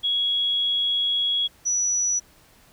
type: tone pair in turn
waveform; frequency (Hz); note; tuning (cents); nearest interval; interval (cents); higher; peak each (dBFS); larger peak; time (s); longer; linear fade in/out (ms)
sine; 3332 / 5896; G#7 / F#8; +5 / -7; minor seventh; 988; second; -20; neither; 0.03-1.48 / 1.65-2.2; first; 20
effects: pink hiss -55 dBFS RMS until 2.72 s